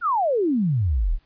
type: exponential sweep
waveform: sine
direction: down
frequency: 1480 to 30.87 Hz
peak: -18 dBFS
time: 0.01-1.19 s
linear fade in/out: 50 ms
effects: pink hiss -63 dBFS RMS until 1.25 s + resampled to 11025 Hz